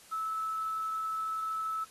sine tone with quantisation, 1306 Hz, E6, 17 cents flat, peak -31 dBFS, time 0.11-1.85 s, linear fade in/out 20 ms, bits 9, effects white hiss -56 dBFS RMS until 1.9 s + AAC 32 kbps

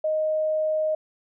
sine tone, 622.3 Hz, D#5, in tune, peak -21 dBFS, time 0.04-0.95 s, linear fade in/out 5 ms, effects none

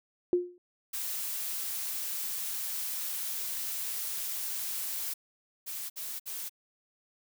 sine tone with exponential decay, 355.4 Hz, F4, 30 cents sharp, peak -19 dBFS, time 0.33-0.58 s, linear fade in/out 1 ms, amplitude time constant 54 ms
blue noise, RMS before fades -35 dBFS, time 0.93-5.14 s, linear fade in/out 10 ms
blue noise bursts, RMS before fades -38 dBFS, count 3, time 5.66-6.496 s, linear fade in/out 20 ms, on 240 ms, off 58 ms
effects none

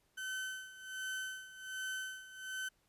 35% pulse tone with tremolo, 1527 Hz, G6, 46 cents flat, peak -36 dBFS, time 0.17-2.69 s, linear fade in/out 10 ms, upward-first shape sine, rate 1.3 Hz, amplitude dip 80%, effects pink hiss -75 dBFS RMS until 2.88 s + resampled to 32000 Hz

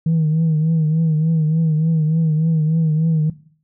sine tone with vibrato, 158.8 Hz, D#3, 36 cents sharp, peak -12 dBFS, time 0.06-3.3 s, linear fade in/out 5 ms, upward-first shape triangle, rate 3.4 Hz, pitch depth 75 cents each way, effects noise-tail reverb RT60 0.5 s tail -17 dB re dry + tanh soft clip ceiling -11 dBFS

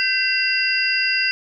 sine tone cluster, 1551 / 2021 / 2726 / 4845 Hz, G6 / B6 / F7 / D#8, -19 / +39 / -43 / -47 cents, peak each -23 / -26 / -21 / -22 dBFS, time 0-1.31 s, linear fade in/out 0 ms, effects none

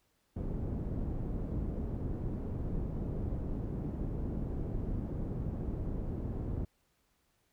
pink low-pass noise, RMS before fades -36 dBFS, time 0.36-6.65 s, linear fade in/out 5 ms, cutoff 320 Hz, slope 12 dB/octave, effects pink hiss -75 dBFS RMS until 7.52 s

